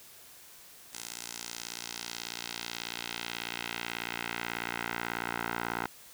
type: tone with band-pass filter sweep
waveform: 10% pulse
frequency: 58.27 Hz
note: A#1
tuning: in tune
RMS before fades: -38 dBFS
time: 0.93-5.87 s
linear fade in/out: 5 ms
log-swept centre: 7800 to 1300 Hz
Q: 1.2
effects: white hiss -53 dBFS RMS until 6.13 s